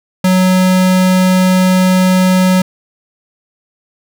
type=tone; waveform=square; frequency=185 Hz; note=F#3; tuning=in tune; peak=-8 dBFS; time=0.24-2.62 s; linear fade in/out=5 ms; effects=none